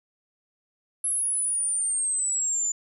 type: exponential sweep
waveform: sine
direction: down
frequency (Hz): 11000 to 7040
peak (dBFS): -21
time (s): 1.04-2.72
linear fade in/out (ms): 5
effects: tanh soft clip ceiling -22 dBFS